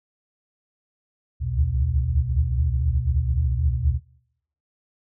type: tone cluster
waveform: sine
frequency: 65.5 / 70.7 / 75.6 / 79.6 / 122 Hz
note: C2 / C#2 / D#2 / D#2 / B2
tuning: +2 / +35 / -49 / +40 / -21 cents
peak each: -26 dBFS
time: 1.4-4 s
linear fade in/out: 50 ms
effects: noise-tail reverb RT60 0.7 s tail -20 dB re dry